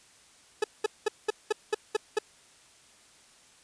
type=tone bursts; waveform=40% pulse; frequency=427.6 Hz; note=A4; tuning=49 cents flat; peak=-22 dBFS; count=8; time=0.62-2.188 s; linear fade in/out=5 ms; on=21 ms; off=200 ms; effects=white hiss -58 dBFS RMS until 3.63 s + resampled to 22050 Hz